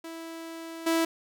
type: tone with level steps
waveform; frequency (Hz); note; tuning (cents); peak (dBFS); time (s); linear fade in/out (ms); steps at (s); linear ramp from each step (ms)
sawtooth; 328.6; E4; -5; -34 / -19; 0.04-1.05; 5; 0.86; 10
effects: none